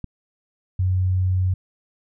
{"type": "click", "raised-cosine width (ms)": 5, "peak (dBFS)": -18, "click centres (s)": 0.043}
{"type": "tone", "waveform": "sine", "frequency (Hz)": 92.5, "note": "F#2", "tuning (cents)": 0, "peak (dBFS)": -17, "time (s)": [0.79, 1.54], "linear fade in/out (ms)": 5}
{"effects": []}